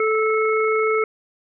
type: harmonic tone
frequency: 436.8 Hz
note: A4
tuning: 13 cents flat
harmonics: 1 / 3 / 5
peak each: -18 / -23 / -25 dBFS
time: 0-1.04 s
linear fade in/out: 2 ms
effects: none